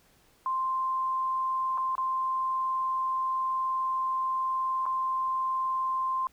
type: tone with dropouts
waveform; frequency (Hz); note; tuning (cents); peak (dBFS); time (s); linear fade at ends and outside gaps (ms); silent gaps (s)
sine; 1046.5; C6; 0; -26; 0.46-6.27; 1; 1.776-1.78 / 1.953-1.98 / 4.856-4.863
effects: pink hiss -63 dBFS RMS until 6.32 s